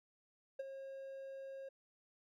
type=tone with ADSR envelope; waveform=triangle; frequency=540 Hz; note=C#5; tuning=45 cents flat; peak=-35 dBFS; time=0.59-1.69 s; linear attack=8 ms; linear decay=23 ms; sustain=-9 dB; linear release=7 ms; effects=none